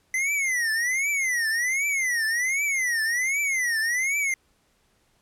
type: tone with vibrato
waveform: square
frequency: 2020 Hz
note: B6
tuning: 39 cents sharp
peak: -23 dBFS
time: 0.14-4.34 s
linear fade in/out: 2 ms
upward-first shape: triangle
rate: 1.3 Hz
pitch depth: 260 cents each way
effects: pink hiss -66 dBFS RMS until 5.21 s + low-pass 12000 Hz 12 dB/octave